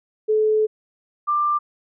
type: tone pair in turn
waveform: sine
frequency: 431.5 / 1186.4 Hz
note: A4 / D6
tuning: -34 / +17 cents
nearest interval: octave + tritone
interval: 1751 cents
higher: second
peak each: -15 / -17 dBFS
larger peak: first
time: 0.28-0.67 / 1.27-1.59 s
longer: first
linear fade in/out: 20 ms
effects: none